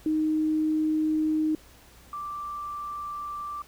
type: tone pair in turn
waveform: sine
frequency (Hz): 310.9 / 1173.8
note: D#4 / D6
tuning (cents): -1 / -1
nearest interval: octave + major seventh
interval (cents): 2300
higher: second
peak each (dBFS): -22 / -32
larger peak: first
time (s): 0.06-1.55 / 2.13-3.62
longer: neither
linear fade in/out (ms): 2
effects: added 60 Hz sine -56 dBFS peak until 3.67 s + pink hiss -54 dBFS RMS until 3.67 s